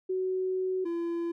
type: tone pair in turn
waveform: sine / triangle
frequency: 373.3 / 339.3 Hz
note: F#4 / F4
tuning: +15 / -50 cents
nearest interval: major second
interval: 165 cents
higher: first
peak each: -27 dBFS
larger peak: neither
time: 0.09-0.85 / 0.85-1.32 s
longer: first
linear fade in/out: 10 ms
effects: none